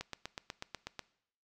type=click train; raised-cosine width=0.2 ms; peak=-22 dBFS; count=9; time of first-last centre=0.01-0.993 s; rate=8.14 Hz; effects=noise-tail reverb RT60 0.7 s tail -20 dB re dry